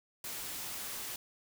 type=noise; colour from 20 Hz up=white; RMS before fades=-41 dBFS; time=0.24-1.16 s; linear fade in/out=2 ms; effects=none